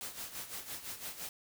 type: noise with tremolo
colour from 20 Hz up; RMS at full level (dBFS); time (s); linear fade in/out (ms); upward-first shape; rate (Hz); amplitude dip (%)
white; -41; 0.01-1.29; 0; sine; 5.9; 70
effects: none